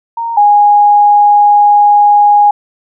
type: tone pair in turn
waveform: sine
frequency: 926 / 825 Hz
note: A#5 / G#5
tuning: -12 / -12 cents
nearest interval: major second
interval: 200 cents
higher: first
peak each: -14 / -3 dBFS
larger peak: second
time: 0.17-0.37 / 0.37-2.51 s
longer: second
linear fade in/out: 5 ms
effects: none